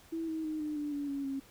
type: tone with pitch steps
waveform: sine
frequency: 327.5 / 318.9 / 310.6 / 302.4 / 294.5 / 286.8 / 279.2 / 271.9 Hz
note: E4 / D#4 / D#4 / D#4 / D4 / D4 / C#4 / C#4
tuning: -11 / +43 / -3 / -49 / +5 / -41 / +13 / -33 cents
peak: -33 dBFS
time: 0.12-1.4 s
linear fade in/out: 10 ms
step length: 160 ms
effects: pink hiss -59 dBFS RMS until 1.5 s